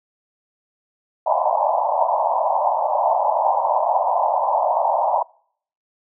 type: band-pass noise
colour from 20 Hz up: white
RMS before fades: -19 dBFS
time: 1.26-5.23 s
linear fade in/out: 10 ms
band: 580 to 990 Hz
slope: 96 dB/octave
effects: noise-tail reverb RT60 0.6 s tail -26 dB re dry